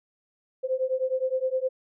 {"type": "beating tone pair", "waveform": "sine", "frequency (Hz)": [514, 523.7], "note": ["C5", "C5"], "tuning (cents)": [-31, 1], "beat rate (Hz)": 9.7, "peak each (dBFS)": -27, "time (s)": [0.63, 1.69], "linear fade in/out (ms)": 20, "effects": []}